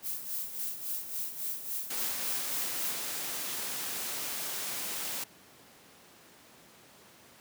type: noise with tremolo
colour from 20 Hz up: violet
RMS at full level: -34 dBFS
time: 0.02-2.95 s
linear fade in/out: 50 ms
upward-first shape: sine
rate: 3.6 Hz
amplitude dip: 65%
type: noise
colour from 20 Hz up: white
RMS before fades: -36 dBFS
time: 1.9-5.24 s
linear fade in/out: 5 ms
effects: pink hiss -56 dBFS RMS until 7.4 s + high-pass 150 Hz 12 dB/octave